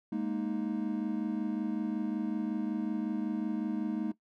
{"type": "chord", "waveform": "triangle", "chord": "Ab suspended second", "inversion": "none", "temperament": "equal", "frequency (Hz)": [207.7, 233.1, 311.1], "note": ["Ab3", "Bb3", "Eb4"], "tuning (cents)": [0, 0, 0], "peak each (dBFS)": -33, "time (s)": [0.12, 4.12], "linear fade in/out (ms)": 5, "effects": ["noise-tail reverb RT60 0.1 s tail -17 dB re dry"]}